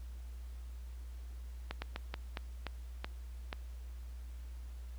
slowing click train, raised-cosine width 0.3 ms, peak -22 dBFS, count 8, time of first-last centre 1.71-3.529 s, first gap 110 ms, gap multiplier 1.28, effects added 60 Hz sine -43 dBFS peak until 4.98 s + pink hiss -64 dBFS RMS until 4.98 s

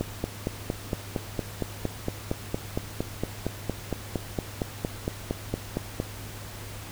click train, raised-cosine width 2 ms, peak -13 dBFS, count 27, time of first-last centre 0.01-6.001 s, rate 4.34 Hz, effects added 102 Hz sine -41 dBFS peak until 6.91 s + pink hiss -42 dBFS RMS until 6.91 s

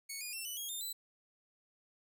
10% pulse tone with pitch steps, 2217 / 2446 / 2698 / 2976 / 3284 / 3622 / 3996 Hz, C#7 / D#7 / E7 / F#7 / G#7 / A7 / B7, 0 / -30 / +40 / +9 / -20 / +49 / +20 cents, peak -32 dBFS, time 0.09-0.93 s, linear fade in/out 10 ms, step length 120 ms, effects none

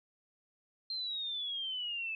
sine exponential sweep, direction down, 4186 to 2600 Hz, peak -35 dBFS, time 0.9-2.15 s, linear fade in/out 2 ms, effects none

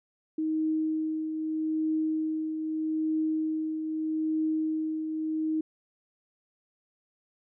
sine tone with tremolo, 314.2 Hz, D#4, 17 cents sharp, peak -24 dBFS, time 0.38-5.61 s, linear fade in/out 5 ms, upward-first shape triangle, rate 0.8 Hz, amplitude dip 50%, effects none

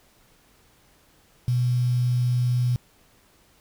sine tone with quantisation, 123.47 Hz, B2, in tune, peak -19 dBFS, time 1.48-2.76 s, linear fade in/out 0 ms, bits 7, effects pink hiss -59 dBFS RMS until 3.6 s

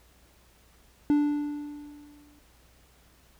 triangle tone with exponential decay, 293.2 Hz, D4, 3 cents flat, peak -16 dBFS, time 1.1-2.39 s, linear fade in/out 0 ms, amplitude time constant 280 ms, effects added 60 Hz sine -61 dBFS peak until 3.39 s + pink hiss -61 dBFS RMS until 3.39 s

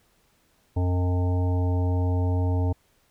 harmonic tone with a mistuned harmonic, 90.1 Hz, F#2, 45 cents flat, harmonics 1 / 3 / 5 / 7 / 9 / 10, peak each -21 / -31 / -35 / -38 / -40 / -41 dBFS, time 0.76-2.73 s, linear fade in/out 10 ms, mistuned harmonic 9, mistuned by -20 cents, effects pink hiss -65 dBFS RMS until 3.1 s

